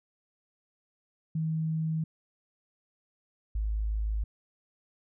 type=tone pair in turn; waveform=sine; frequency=159.3 / 53.16 Hz; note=D#3 / G#1; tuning=+41 / +41 cents; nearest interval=octave + perfect fifth; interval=1900 cents; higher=first; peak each=-27 dBFS; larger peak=neither; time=1.35-2.04 / 3.55-4.24 s; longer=neither; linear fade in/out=5 ms; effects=none